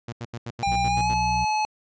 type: tone bursts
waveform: sawtooth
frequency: 117.8 Hz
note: A#2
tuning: 19 cents sharp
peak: -27 dBFS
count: 9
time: 0.08-1.141 s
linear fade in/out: 5 ms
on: 45 ms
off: 82 ms
type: tone with pitch glide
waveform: square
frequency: 799 to 856.3 Hz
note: G5 to A5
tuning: +33 to -47 cents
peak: -22 dBFS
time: 0.63-1.65 s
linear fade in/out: 0 ms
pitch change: +120 cents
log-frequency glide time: 0.86-1.11 s
type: harmonic tone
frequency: 59.9 Hz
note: A#1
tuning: 48 cents sharp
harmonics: 1 / 2 / 3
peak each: -31 / -31 / -33 dBFS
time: 0.66-1.45 s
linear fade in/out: 10 ms
effects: resampled to 16000 Hz